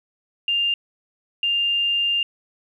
sine tone bursts at uneven times, 2800 Hz, F7, 4 cents sharp, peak -18 dBFS, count 2, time 0.48-0.74 / 1.43-2.23 s, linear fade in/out 2 ms, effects 9-bit

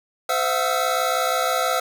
square tone cluster, 514 / 665 / 731 / 1293 / 1352 Hz, C5 / E5 / F#5 / E6 / E6, -31 / +15 / -21 / -34 / +43 cents, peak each -27 dBFS, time 0.29-1.8 s, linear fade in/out 5 ms, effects none

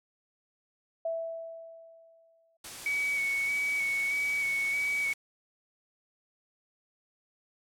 sine tone with exponential decay, 659 Hz, E5, 1 cent flat, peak -28 dBFS, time 1.05-2.57 s, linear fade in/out 5 ms, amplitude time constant 330 ms
white low-pass noise, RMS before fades -45 dBFS, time 2.64-5.14 s, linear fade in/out 5 ms, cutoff 11000 Hz, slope 24 dB/octave
sine tone with vibrato, 2245 Hz, C#7, 21 cents sharp, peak -27 dBFS, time 2.86-5.13 s, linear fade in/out 2 ms, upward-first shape square, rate 1.6 Hz, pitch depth 19 cents each way
effects none

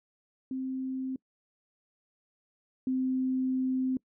sine tone pair in turn, 261.6 / 259.2 Hz, C4 / C4, 0 / -16 cents, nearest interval unison, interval 16 cents, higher first, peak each -31 / -26 dBFS, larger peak second, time 0.51-1.16 / 2.87-3.97 s, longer second, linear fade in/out 2 ms, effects noise-tail reverb RT60 0.1 s tail -24 dB re dry

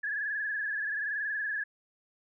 sine tone with frequency modulation, 1689 Hz, G#6, 29 cents sharp, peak -30 dBFS, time 0.03-1.64 s, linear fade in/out 10 ms, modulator 21.1 Hz, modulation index 3.1, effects none

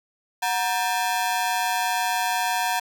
sawtooth ring-modulated tone, 838 Hz, G#5, 15 cents sharp, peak -15 dBFS, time 0.42-2.8 s, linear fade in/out 10 ms, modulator 103 Hz, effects 8-bit

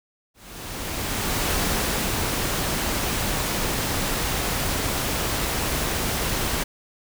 pink noise with ADSR envelope, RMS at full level -23 dBFS, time 0.34-6.64 s, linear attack 1200 ms, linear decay 610 ms, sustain -2 dB, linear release 13 ms, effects none

